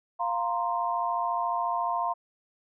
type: chord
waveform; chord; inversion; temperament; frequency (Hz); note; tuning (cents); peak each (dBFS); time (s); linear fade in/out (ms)
sine; F suspended fourth; none; equal; 698.5 / 932.3 / 1046.5; F5 / Bb5 / C6; 0 / 0 / 0; -30; 0.19-2.14; 20
effects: none